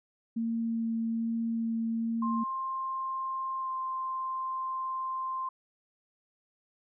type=tone with vibrato; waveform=sine; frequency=228.1 Hz; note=A#3; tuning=37 cents flat; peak=-28 dBFS; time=0.36-2.44 s; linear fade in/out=10 ms; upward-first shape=sine; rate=1.2 Hz; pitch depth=8 cents each way
type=tone with pitch glide; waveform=sine; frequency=1056 to 1046.9 Hz; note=C6 to C6; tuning=+16 to +1 cents; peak=-31 dBFS; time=2.22-5.49 s; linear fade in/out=5 ms; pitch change=-15 cents; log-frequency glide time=3.58-3.71 s
effects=none